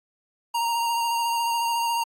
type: tone with vibrato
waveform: square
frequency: 932.3 Hz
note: A#5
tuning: in tune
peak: -23 dBFS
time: 0.54-2.04 s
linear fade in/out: 10 ms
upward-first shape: sine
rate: 14 Hz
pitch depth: 18 cents each way
effects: AAC 64 kbps